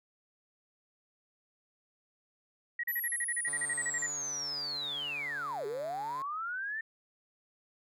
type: tone bursts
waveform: sine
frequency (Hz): 1906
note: A#6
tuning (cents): +38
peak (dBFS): -31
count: 16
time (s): 2.79-4.065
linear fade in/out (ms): 5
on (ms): 45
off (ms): 37
type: linear two-way sweep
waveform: sine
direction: down then up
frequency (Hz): 12000 to 394.1 to 1814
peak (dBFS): -34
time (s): 2.88-6.81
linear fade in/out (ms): 5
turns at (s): 5.66
type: tone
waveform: 5% pulse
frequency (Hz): 144.5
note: D3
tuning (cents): -28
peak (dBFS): -36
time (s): 3.47-6.22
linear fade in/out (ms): 2
effects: none